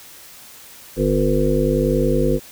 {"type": "harmonic tone", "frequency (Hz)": 50.6, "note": "G#1", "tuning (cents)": -44, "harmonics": [1, 3, 5, 7, 9, 10], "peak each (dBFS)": [-22, -22, -22, -22, -22, -22], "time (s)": [0.96, 2.4], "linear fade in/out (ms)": 50, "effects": ["white hiss -42 dBFS RMS until 2.51 s"]}